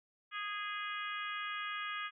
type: harmonic tone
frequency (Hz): 413.2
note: G#4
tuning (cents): -9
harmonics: 3 / 4 / 5 / 6 / 7 / 8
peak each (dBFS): -41 / -43 / -45 / -47 / -48 / -49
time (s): 0.31-2.11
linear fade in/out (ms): 50
effects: none